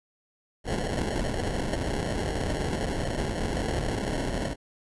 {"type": "noise with sample-and-hold", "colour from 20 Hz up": "pink", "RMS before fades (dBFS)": -29, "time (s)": [0.64, 4.56], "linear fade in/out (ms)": 50, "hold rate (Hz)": 1225, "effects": ["resampled to 24000 Hz"]}